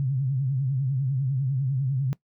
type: tone with vibrato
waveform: sine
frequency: 133.9 Hz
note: C3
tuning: 40 cents sharp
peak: -22 dBFS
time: 0-2.13 s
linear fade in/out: 0 ms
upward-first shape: triangle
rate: 10 Hz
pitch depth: 140 cents each way
effects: noise-tail reverb RT60 0.1 s tail -20 dB re dry